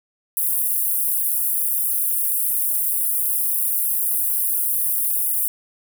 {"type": "high-pass noise", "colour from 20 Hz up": "pink", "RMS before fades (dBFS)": -21, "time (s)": [0.37, 5.48], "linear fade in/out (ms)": 0, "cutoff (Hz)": 10000, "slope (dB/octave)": 48, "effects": []}